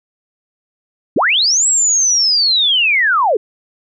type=linear two-way sweep; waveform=sine; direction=up then down; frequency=152.5 to 7820 to 374 Hz; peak=-10 dBFS; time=1.16-3.37 s; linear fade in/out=5 ms; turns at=1.67 s; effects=none